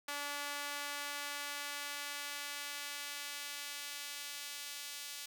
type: tone with high-pass filter sweep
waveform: sawtooth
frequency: 288.1 Hz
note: D4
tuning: 33 cents flat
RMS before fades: -43 dBFS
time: 0.08-5.26 s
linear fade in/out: 5 ms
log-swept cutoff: 1100 to 3400 Hz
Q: 0.74
effects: none